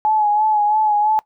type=tone with vibrato; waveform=sine; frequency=848 Hz; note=G#5; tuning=36 cents sharp; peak=-13 dBFS; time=0.05-1.19 s; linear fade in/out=0 ms; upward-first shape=sine; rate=3 Hz; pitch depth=41 cents each way; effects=noise-tail reverb RT60 0.1 s tail -21 dB re dry